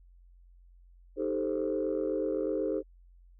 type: chord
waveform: sine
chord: A half-diminished seventh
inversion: second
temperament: equal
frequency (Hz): 311.1 / 392 / 440 / 523.3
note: Eb4 / G4 / A4 / C5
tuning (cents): 0 / 0 / 0 / 0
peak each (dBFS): -33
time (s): 1.16-2.83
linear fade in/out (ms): 50
effects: tanh soft clip ceiling -21 dBFS + added 44 Hz sine -54 dBFS peak until 3.39 s